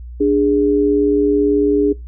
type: tone pair together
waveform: sine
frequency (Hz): 293.7 / 411.9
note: D4 / G#4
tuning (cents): 0 / -14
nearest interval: tritone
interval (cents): 586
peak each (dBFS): -14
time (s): 0.2-1.93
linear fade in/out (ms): 10
effects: noise-tail reverb RT60 0.2 s tail -22 dB re dry + added 60 Hz sine -29 dBFS peak until 2.07 s